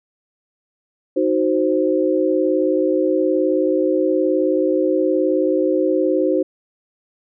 sine chord, C diminished, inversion first, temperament equal, 311.1 / 370 / 523.3 Hz, Eb4 / Gb4 / C5, 0 / 0 / 0 cents, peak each -19 dBFS, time 1.16-6.43 s, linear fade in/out 10 ms, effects none

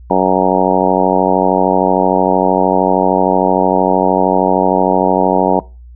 harmonic tone, 93.1 Hz, F#2, 11 cents sharp, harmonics 2 / 3 / 4 / 5 / 6 / 7 / 8 / 9 / 10, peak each -18 / -18 / -18 / -18 / -18 / -18 / -18 / -18 / -18 dBFS, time 0.1-5.6 s, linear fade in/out 5 ms, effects noise-tail reverb RT60 0.3 s tail -22 dB re dry + added 60 Hz sine -33 dBFS peak until 5.95 s

